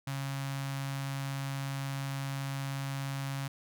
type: tone with notch filter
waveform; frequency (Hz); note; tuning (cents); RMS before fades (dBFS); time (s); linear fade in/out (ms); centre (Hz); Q
sawtooth; 137.2; C#3; -17; -36; 0.07-3.48; 5; 400; 0.66
effects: none

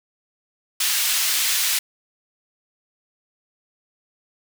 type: high-pass noise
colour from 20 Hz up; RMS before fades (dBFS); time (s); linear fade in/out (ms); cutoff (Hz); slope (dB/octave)
pink; -21; 0.8-1.79; 5; 2600; 12
effects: none

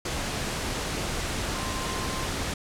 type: tone in noise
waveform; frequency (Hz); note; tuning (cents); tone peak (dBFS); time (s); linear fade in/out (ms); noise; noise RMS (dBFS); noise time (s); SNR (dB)
sine; 1046.5; C6; 0; -37; 1.55-2.26; 5; pink; -30; 0.05-2.54; -10
effects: low-pass 9000 Hz 12 dB/octave

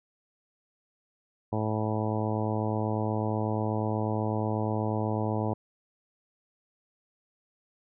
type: harmonic tone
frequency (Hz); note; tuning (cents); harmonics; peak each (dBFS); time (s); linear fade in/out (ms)
108.2; A2; -29; 1 / 2 / 3 / 4 / 5 / 6 / 7 / 8 / 9; -30 / -33 / -35 / -36 / -37 / -38 / -38 / -39 / -40; 1.52-5.54; 10
effects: none

